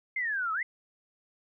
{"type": "exponential two-way sweep", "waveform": "sine", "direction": "down then up", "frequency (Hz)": [2132, 1261, 2132], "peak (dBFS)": -28, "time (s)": [0.16, 0.63], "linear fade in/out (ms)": 5, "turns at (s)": 0.53, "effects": []}